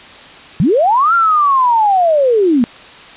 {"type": "linear two-way sweep", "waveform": "sine", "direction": "up then down", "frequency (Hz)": [131.4, 1396.9, 222.5], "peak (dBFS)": -8, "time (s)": [0.6, 2.64], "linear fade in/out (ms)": 0, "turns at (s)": 1.14, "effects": ["white hiss -36 dBFS RMS until 3.16 s", "resampled to 8000 Hz"]}